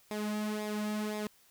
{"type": "tone with flanger", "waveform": "sawtooth", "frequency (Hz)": 211.5, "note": "G#3", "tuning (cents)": 32, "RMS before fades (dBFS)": -35, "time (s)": [0.11, 1.27], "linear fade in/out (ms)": 0, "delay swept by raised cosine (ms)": [0.67, 2.77], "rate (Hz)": 1.9, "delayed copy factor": -0.65, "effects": ["white hiss -64 dBFS RMS until 1.5 s"]}